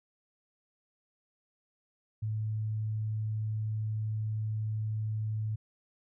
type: tone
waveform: sine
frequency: 108.4 Hz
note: A2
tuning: 25 cents flat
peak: -30 dBFS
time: 2.22-5.56 s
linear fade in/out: 10 ms
effects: none